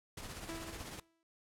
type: noise with tremolo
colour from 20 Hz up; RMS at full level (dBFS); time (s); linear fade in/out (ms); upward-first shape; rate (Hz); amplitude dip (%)
pink; -44; 0.17-1; 5; triangle; 16; 55
type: tone with exponential decay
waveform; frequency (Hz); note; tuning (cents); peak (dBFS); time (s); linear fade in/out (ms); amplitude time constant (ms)
sawtooth; 329.6; E4; 0; -36; 0.49-1.23; 0; 160
effects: noise-tail reverb RT60 0.3 s tail -23 dB re dry + low-pass 12000 Hz 12 dB/octave